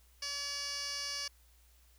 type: tone with band-pass filter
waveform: 15% pulse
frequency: 570 Hz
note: C#5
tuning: 48 cents sharp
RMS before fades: -39 dBFS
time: 0.22-1.28 s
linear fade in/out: 5 ms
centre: 4600 Hz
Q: 3.9
effects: added 60 Hz sine -62 dBFS peak until 1.98 s + white hiss -68 dBFS RMS until 1.98 s